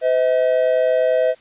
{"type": "tone pair together", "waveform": "triangle", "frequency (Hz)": [510.2, 639], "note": ["C5", "D#5"], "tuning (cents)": [-44, 46], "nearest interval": "major third", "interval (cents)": 390, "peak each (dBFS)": -15, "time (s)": [0.01, 1.35], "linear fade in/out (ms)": 50, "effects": ["white hiss -51 dBFS RMS until 1.4 s", "resampled to 8000 Hz"]}